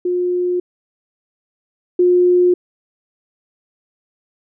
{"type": "tone pair in turn", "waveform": "sine", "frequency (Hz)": [357.6, 357.6], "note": ["F4", "F4"], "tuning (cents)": [41, 41], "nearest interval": "unison", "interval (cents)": 0, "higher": "neither", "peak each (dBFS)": [-15, -9], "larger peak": "second", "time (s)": [[0.05, 0.6], [1.99, 2.54]], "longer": "neither", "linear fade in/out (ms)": 5, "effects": []}